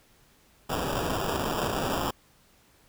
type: noise with sample-and-hold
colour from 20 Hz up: white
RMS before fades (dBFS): -29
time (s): 0.69-2.11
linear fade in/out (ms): 10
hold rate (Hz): 2100
effects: pink hiss -61 dBFS RMS until 2.88 s